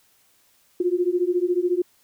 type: beating tone pair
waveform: sine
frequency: 349.2 / 363.2 Hz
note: F4 / F#4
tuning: 0 / -32 cents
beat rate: 14 Hz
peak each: -22 dBFS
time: 0.8-1.82 s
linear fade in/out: 5 ms
effects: white hiss -61 dBFS RMS until 2.03 s